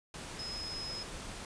sine tone in noise, 5120 Hz, D#8, 49 cents sharp, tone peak -39 dBFS, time 0.39-1.03 s, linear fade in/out 2 ms, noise pink, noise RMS -44 dBFS, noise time 0.14-1.45 s, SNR +2 dB, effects resampled to 22050 Hz

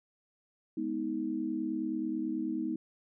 sine chord, G# minor, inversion none, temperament equal with one note detuned, 207.7 / 246.9 / 316.4 Hz, G#3 / B3 / D#4, 0 / 0 / +29 cents, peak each -39 / -36 / -33 dBFS, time 0.77-2.76 s, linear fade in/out 5 ms, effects none

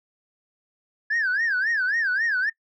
sine tone with vibrato, 1661.2 Hz, G#6, in tune, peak -19 dBFS, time 1.1-2.5 s, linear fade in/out 10 ms, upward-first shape sine, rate 3.7 Hz, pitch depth 210 cents each way, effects noise-tail reverb RT60 0.1 s tail -21 dB re dry + tanh soft clip ceiling -18 dBFS

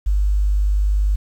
sine tone, 50.1 Hz, G1, 38 cents sharp, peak -14 dBFS, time 0.06-1.16 s, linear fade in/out 10 ms, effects 8-bit

